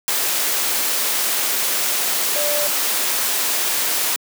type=tone in noise; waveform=sine; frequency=589 Hz; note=D5; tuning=5 cents sharp; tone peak=-22 dBFS; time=2.36-2.67 s; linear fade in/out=0 ms; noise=white; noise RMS=-20 dBFS; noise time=0.08-4.16 s; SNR=-5 dB; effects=high-pass 300 Hz 12 dB/octave